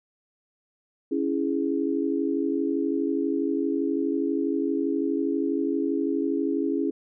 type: chord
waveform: sine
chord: C# minor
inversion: none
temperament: equal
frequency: 277.2 / 329.6 / 415.3 Hz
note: C#4 / E4 / G#4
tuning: 0 / 0 / 0 cents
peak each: -26 / -27 / -29 dBFS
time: 1.11-6.91 s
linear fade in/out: 10 ms
effects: none